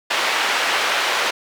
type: band-pass noise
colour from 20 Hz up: white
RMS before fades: -20 dBFS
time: 0.1-1.31 s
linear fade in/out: 10 ms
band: 540 to 2700 Hz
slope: 12 dB/octave
effects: none